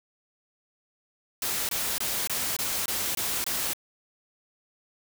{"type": "noise bursts", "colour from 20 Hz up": "white", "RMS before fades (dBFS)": -29, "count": 8, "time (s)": [1.42, 3.734], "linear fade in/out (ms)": 2, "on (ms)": 270, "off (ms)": 22, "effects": []}